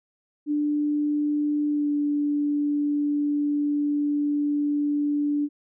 sine tone with pitch glide, 295.6 to 291.9 Hz, D4 to D4, +11 to -10 cents, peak -21 dBFS, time 0.46-5.49 s, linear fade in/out 50 ms, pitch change -21 cents, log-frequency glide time 1.69-1.9 s, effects none

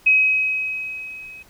sine tone with level ramp, 2540 Hz, D#7, 35 cents sharp, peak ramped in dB -10 to -37 dBFS, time 0.06-1.43 s, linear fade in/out 10 ms, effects pink hiss -52 dBFS RMS until 1.49 s

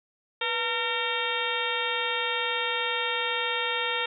harmonic tone with a mistuned harmonic, 457.9 Hz, A#4, 31 cents flat, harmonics 1 / 2 / 3 / 4 / 5 / 6 / 7 / 8, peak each -34 / -34 / -34 / -34 / -34 / -34 / -34 / -34 dBFS, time 0.41-4.06 s, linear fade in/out 5 ms, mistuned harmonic 1, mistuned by +110 cents, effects none

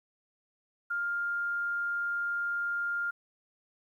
sine tone, 1403 Hz, F6, 8 cents sharp, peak -29 dBFS, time 0.9-3.11 s, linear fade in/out 10 ms, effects 11-bit

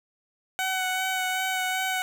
15% pulse tone with vibrato, 749 Hz, F#5, 21 cents sharp, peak -19 dBFS, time 0.59-2.02 s, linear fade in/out 0 ms, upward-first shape sine, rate 2.6 Hz, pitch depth 17 cents each way, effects none

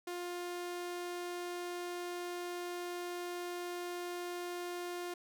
sawtooth tone, 352.7 Hz, F4, 17 cents sharp, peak -35 dBFS, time 0.07-5.14 s, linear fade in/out 5 ms, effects none

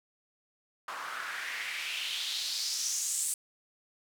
white noise with band-pass filter sweep, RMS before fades -35 dBFS, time 0.88-3.34 s, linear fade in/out 2 ms, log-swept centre 1100 to 8800 Hz, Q 3.3, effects none

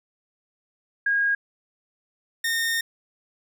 sine / sawtooth tone pair in turn, 1633 / 1833 Hz, G#6 / A#6, -30 / -30 cents, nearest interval major second, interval 200 cents, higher second, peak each -19 / -19 dBFS, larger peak neither, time 1.06-1.35 / 2.44-2.81 s, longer second, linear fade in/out 5 ms, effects none

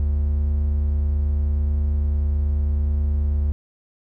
triangle tone pair together, 44.22 / 73.42 Hz, F1 / D2, +22 / 0 cents, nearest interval major sixth, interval 878 cents, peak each -27 / -16 dBFS, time 0-3.52 s, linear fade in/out 0 ms, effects none

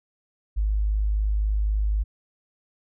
sine tone, 51.91 Hz, G#1, in tune, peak -20 dBFS, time 0.56-2.04 s, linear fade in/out 20 ms, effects none

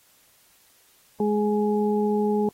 harmonic tone, 209.3 Hz, G#3, 14 cents sharp, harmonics 1 / 2 / 4, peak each -23 / -23 / -30 dBFS, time 1.2-2.49 s, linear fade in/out 2 ms, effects white hiss -59 dBFS RMS until 2.53 s + AAC 48 kbps

